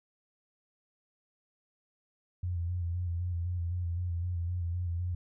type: tone with vibrato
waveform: sine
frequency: 87.31 Hz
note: F2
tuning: in tune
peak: -30 dBFS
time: 2.43-5.15 s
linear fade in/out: 5 ms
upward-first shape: square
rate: 3.9 Hz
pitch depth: 39 cents each way
effects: none